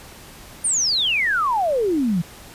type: exponential sweep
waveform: sine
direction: down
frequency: 9397 to 159.7 Hz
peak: -17 dBFS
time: 0.64-2.22 s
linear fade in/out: 10 ms
effects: pink hiss -42 dBFS RMS until 2.54 s + resampled to 32000 Hz